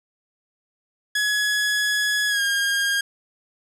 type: tone with pitch glide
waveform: sawtooth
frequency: 1686 to 1618.3 Hz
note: G#6 to G#6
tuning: +26 to -45 cents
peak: -16 dBFS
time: 1.15-3.01 s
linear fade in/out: 5 ms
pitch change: -71 cents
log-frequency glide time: 2.28-2.42 s
effects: low-pass 11000 Hz 12 dB/octave + 9-bit